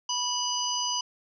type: harmonic tone with a mistuned harmonic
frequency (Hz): 982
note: B5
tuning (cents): -10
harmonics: 1 / 3 / 5 / 6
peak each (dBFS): -32 / -32 / -32 / -32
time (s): 0.09-1.01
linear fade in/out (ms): 5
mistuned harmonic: 6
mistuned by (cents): +56
effects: none

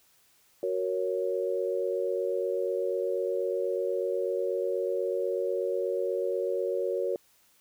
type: chord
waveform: sine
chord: F# major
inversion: none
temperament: equal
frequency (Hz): 370 / 466.2 / 554.4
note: F#4 / A#4 / C#5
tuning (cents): 0 / 0 / 0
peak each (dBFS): -31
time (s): 0.63-7.16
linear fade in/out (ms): 2
effects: white hiss -64 dBFS RMS until 7.6 s

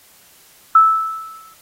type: tone with exponential decay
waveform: sine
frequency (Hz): 1312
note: E6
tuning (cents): -9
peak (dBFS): -4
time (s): 0.75-1.54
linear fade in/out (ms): 5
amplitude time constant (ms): 170
effects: white hiss -49 dBFS RMS until 1.61 s + AAC 48 kbps

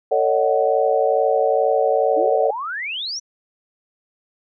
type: chord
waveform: sine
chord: D# half-diminished seventh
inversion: second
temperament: just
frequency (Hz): 448 / 560 / 622.3 / 746.7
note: A4 / C#5 / D#5 / F#5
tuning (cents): +31 / +18 / 0 / +16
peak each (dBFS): -20 / -19 / -22 / -21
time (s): 0.11-2.51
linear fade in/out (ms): 10
type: exponential sweep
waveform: sine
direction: up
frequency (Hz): 293.7 to 6050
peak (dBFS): -24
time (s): 2.16-3.2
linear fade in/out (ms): 20
effects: none

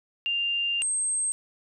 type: tone pair in turn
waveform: sine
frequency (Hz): 2794 / 8373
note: F7 / C9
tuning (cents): 0 / 0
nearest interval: octave + perfect fifth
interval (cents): 1900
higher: second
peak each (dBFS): -24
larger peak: neither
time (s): 0.26-0.82 / 0.82-1.32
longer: first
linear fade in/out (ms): 0
effects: none

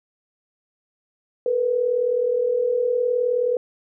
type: tone pair together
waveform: sine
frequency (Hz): 454.1 / 493.4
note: A#4 / B4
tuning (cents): -45 / -2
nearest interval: minor second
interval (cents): 143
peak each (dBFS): -25 / -19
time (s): 1.46-3.57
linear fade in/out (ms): 2
effects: none

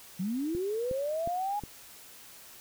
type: linear sweep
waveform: sine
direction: up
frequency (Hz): 173.2 to 839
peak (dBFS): -29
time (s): 0.19-1.6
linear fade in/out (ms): 10
type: click train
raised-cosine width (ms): 3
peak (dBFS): -26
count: 4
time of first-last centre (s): 0.55-1.637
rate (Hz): 2.76
effects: white hiss -51 dBFS RMS until 2.6 s

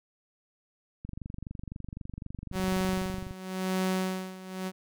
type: click train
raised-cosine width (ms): 5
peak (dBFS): -26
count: 55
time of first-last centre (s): 1.05-3.309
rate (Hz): 23.9
type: tone with tremolo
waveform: sawtooth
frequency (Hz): 187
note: F#3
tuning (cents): +19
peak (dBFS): -22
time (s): 2.52-4.72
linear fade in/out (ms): 50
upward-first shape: sine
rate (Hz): 0.93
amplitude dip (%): 85
effects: none

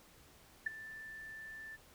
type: tone with ADSR envelope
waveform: sine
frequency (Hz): 1767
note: A6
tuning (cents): +7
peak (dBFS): -29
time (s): 0.66-1.77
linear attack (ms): 8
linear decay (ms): 12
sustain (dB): -17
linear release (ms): 24
effects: pink hiss -62 dBFS RMS until 1.94 s

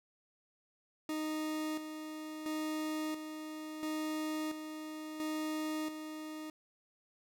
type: tone with tremolo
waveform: 40% pulse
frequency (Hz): 309.9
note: D#4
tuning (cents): -7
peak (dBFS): -34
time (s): 1.09-6.5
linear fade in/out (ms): 2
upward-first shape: square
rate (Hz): 0.73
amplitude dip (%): 55
effects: none

